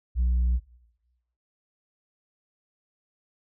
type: tone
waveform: sine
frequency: 60.8 Hz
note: B1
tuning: 26 cents flat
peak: -18 dBFS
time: 0.15-0.6 s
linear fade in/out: 50 ms
effects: noise-tail reverb RT60 1.0 s tail -20 dB re dry + tanh soft clip ceiling -19 dBFS